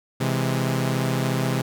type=chord; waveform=sawtooth; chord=C augmented; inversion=none; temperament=equal; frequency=130.81 / 164.81 / 207.7 Hz; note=C3 / E3 / G#3; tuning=0 / 0 / 0 cents; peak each=-19 / -24 / -25 dBFS; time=0.2-1.62 s; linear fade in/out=10 ms; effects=none